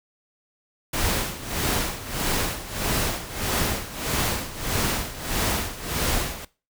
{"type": "noise with tremolo", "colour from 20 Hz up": "pink", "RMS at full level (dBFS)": -23, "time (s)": [0.93, 6.45], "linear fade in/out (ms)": 5, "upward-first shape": "sine", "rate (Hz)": 1.6, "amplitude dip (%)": 80, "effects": ["noise-tail reverb RT60 0.3 s tail -19 dB re dry"]}